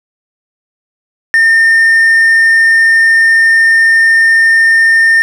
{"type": "tone with hard clipping", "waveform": "triangle", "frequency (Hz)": 1814, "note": "A#6", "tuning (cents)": -48, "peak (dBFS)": -5, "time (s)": [1.34, 5.22], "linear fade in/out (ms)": 0, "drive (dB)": 5, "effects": []}